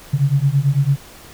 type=beating tone pair; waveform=sine; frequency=135.2 / 144.2 Hz; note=C#3 / D3; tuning=-43 / -31 cents; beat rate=9 Hz; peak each=-16 / -16 dBFS; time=0.13-0.97 s; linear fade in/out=10 ms; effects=pink hiss -41 dBFS RMS until 1.33 s